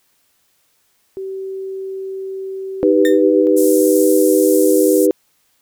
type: tone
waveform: sine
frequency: 384 Hz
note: G4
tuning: 36 cents flat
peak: -23 dBFS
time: 1.17-3.47 s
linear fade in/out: 0 ms
type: chord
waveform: sine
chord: Eb augmented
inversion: none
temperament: equal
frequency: 311.1 / 392 / 493.9 Hz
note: Eb4 / G4 / B4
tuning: 0 / 0 / 0 cents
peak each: -14 dBFS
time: 2.83-5.11 s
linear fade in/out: 0 ms
type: tone with exponential decay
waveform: 35% pulse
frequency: 1819 Hz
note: A#6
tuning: 43 cents flat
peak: -16 dBFS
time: 3.05-3.22 s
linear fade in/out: 1 ms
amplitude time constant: 36 ms
type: band-pass noise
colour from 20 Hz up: pink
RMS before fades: -26 dBFS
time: 3.56-5.07 s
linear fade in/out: 20 ms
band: 7600 to 14000 Hz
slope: 24 dB/octave
effects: white hiss -61 dBFS RMS until 5.61 s